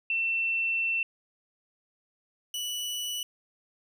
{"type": "tone pair in turn", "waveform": ["sine", "sawtooth"], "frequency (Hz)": [2690, 2956], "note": ["E7", "F#7"], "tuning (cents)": [34, -2], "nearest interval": "major second", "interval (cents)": 164, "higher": "second", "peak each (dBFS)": [-25, -28], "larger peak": "first", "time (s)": [[0.1, 1.03], [2.54, 3.23]], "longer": "first", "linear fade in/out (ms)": 2, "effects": []}